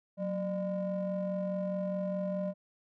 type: ring-modulated tone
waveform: triangle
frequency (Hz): 207.7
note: G#3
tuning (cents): 0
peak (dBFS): -26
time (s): 0.17-2.54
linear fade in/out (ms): 50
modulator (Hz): 393
effects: none